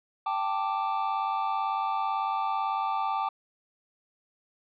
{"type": "chord", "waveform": "triangle", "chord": "G suspended second", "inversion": "none", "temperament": "just", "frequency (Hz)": [784, 882, 1176], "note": ["G5", "A5", "D6"], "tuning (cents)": [0, 4, 2], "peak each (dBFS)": -29, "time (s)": [0.26, 3.29], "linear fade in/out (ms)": 5, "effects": ["resampled to 11025 Hz"]}